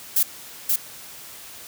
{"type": "noise with echo", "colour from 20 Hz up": "violet", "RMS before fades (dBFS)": -18, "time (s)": [0.16, 0.23], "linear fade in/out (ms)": 5, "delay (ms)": 530, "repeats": 1, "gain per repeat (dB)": -2, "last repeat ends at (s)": 0.76, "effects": ["white hiss -41 dBFS RMS until 1.67 s", "high-pass 60 Hz 12 dB/octave"]}